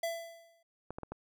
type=tone with exponential decay; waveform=square; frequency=669 Hz; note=E5; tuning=25 cents sharp; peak=-31 dBFS; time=0.03-0.63 s; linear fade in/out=5 ms; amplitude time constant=130 ms
type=clicks; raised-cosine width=1 ms; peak=-26 dBFS; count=4; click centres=0.906 / 0.985 / 1.033 / 1.12 s
effects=none